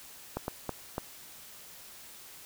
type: clicks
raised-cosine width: 1 ms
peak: -18 dBFS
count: 4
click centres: 0.37 / 0.481 / 0.693 / 0.981 s
effects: white hiss -50 dBFS RMS until 2.45 s